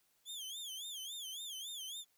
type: tone with vibrato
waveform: sawtooth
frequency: 3330 Hz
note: G#7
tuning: 4 cents sharp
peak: -40 dBFS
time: 0.25-2.05 s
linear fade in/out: 50 ms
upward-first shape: sine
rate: 3.6 Hz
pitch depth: 160 cents each way
effects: white hiss -75 dBFS RMS until 2.17 s